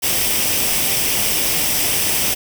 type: noise with comb filter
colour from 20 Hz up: white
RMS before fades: -18 dBFS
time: 0.02-2.35 s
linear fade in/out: 20 ms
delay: 0.36 ms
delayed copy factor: +0.5
effects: none